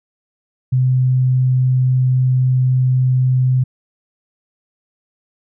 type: tone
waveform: sine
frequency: 128.3 Hz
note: C3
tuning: 34 cents flat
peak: -11 dBFS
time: 0.72-3.64 s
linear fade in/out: 10 ms
effects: none